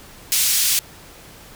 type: band-pass noise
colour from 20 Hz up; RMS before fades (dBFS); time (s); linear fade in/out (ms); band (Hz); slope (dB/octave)
white; -18; 0.32-0.79; 0; 2800 to 14000; 12
effects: pink hiss -43 dBFS RMS until 1.55 s